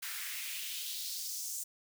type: noise with high-pass filter sweep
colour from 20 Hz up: white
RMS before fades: -40 dBFS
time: 0.02-1.64 s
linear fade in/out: 10 ms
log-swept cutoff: 1500 to 7200 Hz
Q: 2.3
effects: none